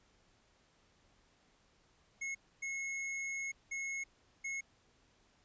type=tone bursts at uneven times; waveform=square; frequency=2175 Hz; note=C#7; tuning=33 cents flat; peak=-38 dBFS; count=4; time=2.21-2.35 / 2.62-3.52 / 3.71-4.04 / 4.44-4.61 s; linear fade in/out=10 ms; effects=pink hiss -70 dBFS RMS until 5.44 s + resampled to 16000 Hz